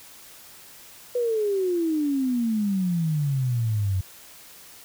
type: exponential sweep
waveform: sine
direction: down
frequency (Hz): 496.8 to 92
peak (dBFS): -21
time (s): 1.15-4.01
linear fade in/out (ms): 5
effects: white hiss -47 dBFS RMS until 4.84 s